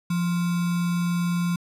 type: tone with sample-and-hold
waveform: sine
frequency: 174 Hz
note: F3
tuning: 6 cents flat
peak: -21 dBFS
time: 0.1-1.56 s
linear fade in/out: 5 ms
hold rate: 1225 Hz
effects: resampled to 32000 Hz